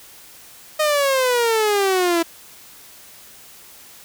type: exponential sweep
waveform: sawtooth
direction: down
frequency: 622.3 to 330.4 Hz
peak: -12 dBFS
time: 0.79-2.23 s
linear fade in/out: 10 ms
effects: white hiss -44 dBFS RMS until 4.04 s

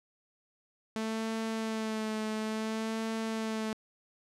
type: tone with vibrato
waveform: sawtooth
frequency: 220 Hz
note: A3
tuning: in tune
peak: -28 dBFS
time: 0.96-3.73 s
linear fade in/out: 0 ms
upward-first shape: sine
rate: 0.58 Hz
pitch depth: 26 cents each way
effects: low-pass 9000 Hz 12 dB/octave

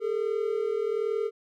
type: tone pair together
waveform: triangle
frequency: 410 / 451.2 Hz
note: G#4 / A4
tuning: -22 / +44 cents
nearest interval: major second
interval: 166 cents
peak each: -27 / -26 dBFS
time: 0-1.31 s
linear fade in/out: 50 ms
effects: none

